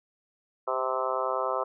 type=harmonic tone with a mistuned harmonic; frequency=130 Hz; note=C3; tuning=11 cents flat; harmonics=3 / 4 / 5 / 6 / 7 / 8 / 9 / 10; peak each=-36 / -32 / -33 / -37 / -37 / -33 / -36 / -34 dBFS; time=0.67-1.64 s; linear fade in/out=10 ms; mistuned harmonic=3; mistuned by=+20 cents; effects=none